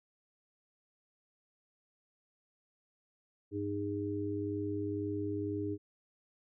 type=harmonic tone; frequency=102 Hz; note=G#2; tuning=31 cents flat; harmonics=1 / 3 / 4; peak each=-40 / -36 / -38 dBFS; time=3.51-5.78 s; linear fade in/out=50 ms; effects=none